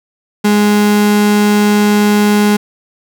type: tone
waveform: 35% pulse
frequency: 207.7 Hz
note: G#3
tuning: in tune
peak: -6 dBFS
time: 0.44-2.57 s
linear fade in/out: 10 ms
effects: none